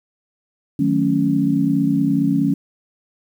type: chord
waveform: sine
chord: D# half-diminished seventh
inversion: none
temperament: equal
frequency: 155.56 / 185 / 220 / 277.2 Hz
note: D#3 / F#3 / A3 / C#4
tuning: 0 / 0 / 0 / 0 cents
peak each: -22 / -22 / -22 / -17 dBFS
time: 0.79-2.54 s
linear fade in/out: 5 ms
effects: 8-bit